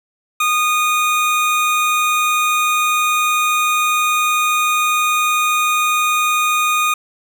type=tone; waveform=25% pulse; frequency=1231 Hz; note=D#6; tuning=19 cents flat; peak=-10 dBFS; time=0.4-6.94 s; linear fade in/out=5 ms; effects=none